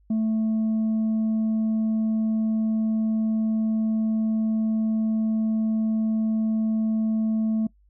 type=tone with tanh clipping; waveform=triangle; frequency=220 Hz; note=A3; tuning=in tune; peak=-21 dBFS; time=0.1-7.67 s; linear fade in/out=5 ms; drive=7 dB; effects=noise-tail reverb RT60 0.1 s tail -21 dB re dry + added 50 Hz sine -56 dBFS peak until 7.89 s